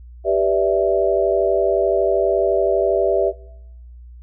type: chord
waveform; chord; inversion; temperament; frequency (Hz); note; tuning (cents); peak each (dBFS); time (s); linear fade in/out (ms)
sine; E minor seventh; first; equal; 392 / 493.9 / 587.3 / 659.3; G4 / B4 / D5 / E5; 0 / 0 / 0 / 0; -19 / -22 / -20 / -18; 0.24-3.33; 50
effects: noise-tail reverb RT60 0.8 s tail -21 dB re dry + added 60 Hz sine -37 dBFS peak until 4.22 s